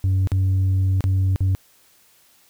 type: tone with dropouts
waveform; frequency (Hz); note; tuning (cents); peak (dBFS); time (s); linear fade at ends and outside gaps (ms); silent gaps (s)
sine; 94.8; F#2; +43; -13; 0.04-1.55; 0; 0.273-0.318 / 1.007-1.04 / 1.36-1.406
effects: tanh soft clip ceiling -15 dBFS + white hiss -56 dBFS RMS until 2.49 s